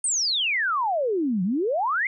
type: exponential two-way sweep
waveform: sine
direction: down then up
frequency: 9050 to 173.8 to 2190 Hz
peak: -21 dBFS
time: 0.04-2.07 s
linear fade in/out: 2 ms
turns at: 1.43 s
effects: none